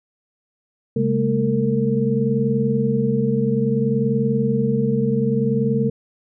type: tone cluster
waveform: sine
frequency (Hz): 135.2 / 205.4 / 226 / 456.1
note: C#3 / G#3 / A3 / A#4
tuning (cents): -43 / -19 / +47 / -38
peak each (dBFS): -22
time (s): 0.96-5.9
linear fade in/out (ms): 5
effects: none